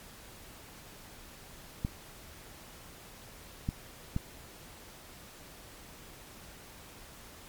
clicks, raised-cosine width 5 ms, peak -18 dBFS, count 3, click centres 1.849 / 3.689 / 4.164 s, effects pink hiss -51 dBFS RMS until 7.48 s + MP3 96 kbps

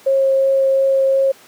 sine tone with vibrato, 539 Hz, C#5, 49 cents flat, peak -11 dBFS, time 0.06-1.32 s, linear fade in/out 10 ms, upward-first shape triangle, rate 2.8 Hz, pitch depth 8 cents each way, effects pink hiss -45 dBFS RMS until 1.47 s + high-pass 300 Hz 12 dB/octave

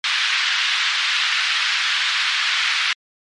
white band-pass noise, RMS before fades -20 dBFS, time 0.04-2.93 s, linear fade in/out 2 ms, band 1300 to 3900 Hz, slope 24 dB/octave, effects MP3 48 kbps

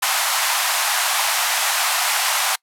pink band-pass noise, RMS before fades -20 dBFS, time 0.02-2.56 s, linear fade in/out 10 ms, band 700 to 14000 Hz, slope 48 dB/octave, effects noise-tail reverb RT60 0.1 s tail -26 dB re dry

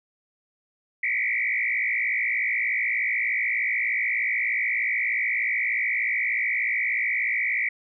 sine tone with frequency modulation, 2135 Hz, C7, 34 cents sharp, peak -22 dBFS, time 1.03-7.69 s, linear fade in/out 5 ms, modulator 56.7 Hz, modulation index 3.6, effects none

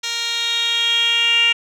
10% pulse tone with band-pass filter sweep, 466.2 Hz, A#4, in tune, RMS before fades -18 dBFS, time 0.03-1.53 s, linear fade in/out 10 ms, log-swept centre 4500 to 2700 Hz, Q 7.1, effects none

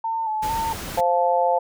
sine tone with vibrato, 883 Hz, A5, 6 cents sharp, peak -22 dBFS, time 0.04-0.73 s, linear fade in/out 5 ms, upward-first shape square, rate 2.2 Hz, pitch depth 37 cents each way
pink noise, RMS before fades -32 dBFS, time 0.42-1.01 s, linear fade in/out 10 ms
sine chord, F major, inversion second, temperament just, 523.8 / 698.5 / 873.1 Hz, C5 / F5 / A5, +2 / 0 / -14 cents, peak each -21 dBFS, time 0.97-1.59 s, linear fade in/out 10 ms
effects none

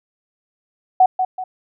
sine tone with echo, 745 Hz, F#5, 12 cents sharp, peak -7 dBFS, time 1-1.06 s, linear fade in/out 5 ms, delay 190 ms, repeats 2, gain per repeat -8 dB, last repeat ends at 1.44 s, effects none

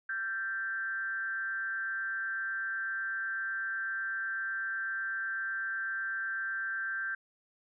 sine tone with frequency modulation, 1568 Hz, G6, in tune, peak -32 dBFS, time 0.09-7.15 s, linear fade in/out 5 ms, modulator 202 Hz, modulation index 0.52, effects none

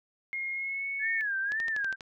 sine tone with pitch glide, 2143 to 2212 Hz, C7 to C#7, +41 to -4 cents, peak -31 dBFS, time 0.33-1.21 s, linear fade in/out 0 ms, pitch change +55 cents, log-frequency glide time 0.52-0.86 s
sine tone with vibrato, 1689 Hz, G#6, 29 cents sharp, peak -28 dBFS, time 0.99-1.96 s, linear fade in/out 50 ms, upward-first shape sine, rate 1.9 Hz, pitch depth 140 cents each way
click train, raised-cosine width 0.2 ms, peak -23 dBFS, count 7, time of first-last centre 1.52-2.008 s, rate 12.3 Hz
effects none

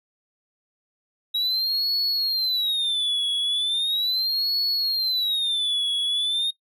triangle tone with vibrato, 3840 Hz, B7, 49 cents flat, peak -20 dBFS, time 1.34-6.51 s, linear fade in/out 10 ms, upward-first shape sine, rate 0.38 Hz, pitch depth 230 cents each way, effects noise-tail reverb RT60 0.1 s tail -22 dB re dry

